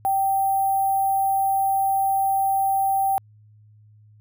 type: tone with sample-and-hold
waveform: sine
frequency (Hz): 780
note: G5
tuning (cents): -9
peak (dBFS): -18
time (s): 0.05-3.18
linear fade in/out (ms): 0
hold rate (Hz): 11025
effects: added 106 Hz sine -49 dBFS peak until 4.2 s